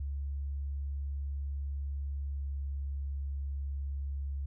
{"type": "tone with pitch glide", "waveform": "sine", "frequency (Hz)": [70, 69.56], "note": ["C#2", "C#2"], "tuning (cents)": [18, 7], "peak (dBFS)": -33, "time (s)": [0, 4.46], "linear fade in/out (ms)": 5, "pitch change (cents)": -11, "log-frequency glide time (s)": [2.34, 2.43], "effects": []}